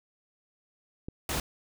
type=click; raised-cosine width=3 ms; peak=-24 dBFS; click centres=1.085 s
type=noise; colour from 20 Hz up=pink; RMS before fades=-31 dBFS; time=1.29-1.4 s; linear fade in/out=2 ms
effects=none